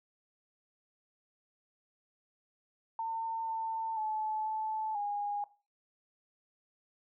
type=tone with pitch steps; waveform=sine; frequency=903 / 896 / 865 / 871 / 820 Hz; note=A5 / A5 / A5 / A5 / G#5; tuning=+45 / +31 / -30 / -18 / -22 cents; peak=-32 dBFS; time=2.99-5.44 s; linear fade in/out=2 ms; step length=490 ms; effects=noise-tail reverb RT60 0.3 s tail -17 dB re dry